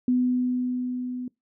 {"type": "tone with level ramp", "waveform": "sine", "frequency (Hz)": 250, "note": "B3", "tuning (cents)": 21, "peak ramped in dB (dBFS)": [-18, -30], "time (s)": [0.08, 1.28], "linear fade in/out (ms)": 2, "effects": ["noise-tail reverb RT60 0.2 s tail -24 dB re dry"]}